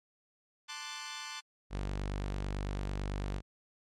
10% pulse chord, D dominant seventh, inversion second, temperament equal, 880 / 1046.5 / 1174.7 / 1480 Hz, A5 / C6 / D6 / F#6, 0 / 0 / 0 / 0 cents, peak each -37 dBFS, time 0.68-1.41 s, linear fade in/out 20 ms
sawtooth tone, 49 Hz, G1, in tune, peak -30 dBFS, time 1.7-3.42 s, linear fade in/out 50 ms
effects low-pass 7000 Hz 12 dB/octave + MP3 64 kbps

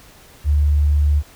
sine tone, 73.42 Hz, D2, in tune, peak -12 dBFS, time 0.44-1.23 s, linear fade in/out 50 ms, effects pink hiss -46 dBFS RMS until 1.35 s

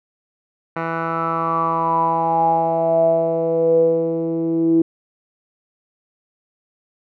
10% pulse tone with low-pass filter sweep, 164.81 Hz, E3, in tune, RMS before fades -18 dBFS, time 0.76-4.82 s, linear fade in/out 5 ms, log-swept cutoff 1600 to 330 Hz, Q 9.8, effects none

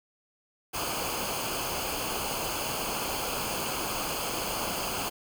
pink noise with comb filter, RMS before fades -32 dBFS, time 0.73-5.1 s, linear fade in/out 20 ms, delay 0.53 ms, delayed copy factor -0.7, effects none

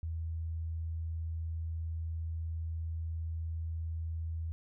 sine tone, 81.5 Hz, E2, 19 cents flat, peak -34 dBFS, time 0.03-4.52 s, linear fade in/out 0 ms, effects none

